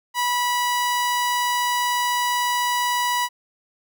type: tone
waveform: sawtooth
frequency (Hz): 978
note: B5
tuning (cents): -17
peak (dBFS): -16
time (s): 0.14-3.29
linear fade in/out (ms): 50
effects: none